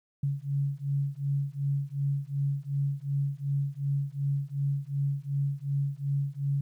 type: beating tone pair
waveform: sine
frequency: 138.9 / 141.6 Hz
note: C#3 / C#3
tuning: +4 / +37 cents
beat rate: 2.7 Hz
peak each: -30 dBFS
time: 0.23-6.61 s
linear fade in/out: 5 ms
effects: 11-bit